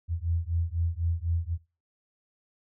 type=beating tone pair; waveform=sine; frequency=82.41 / 86.41 Hz; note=E2 / F2; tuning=0 / -18 cents; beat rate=4 Hz; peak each=-29 dBFS; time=0.08-1.58 s; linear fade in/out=50 ms; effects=noise-tail reverb RT60 0.3 s tail -18 dB re dry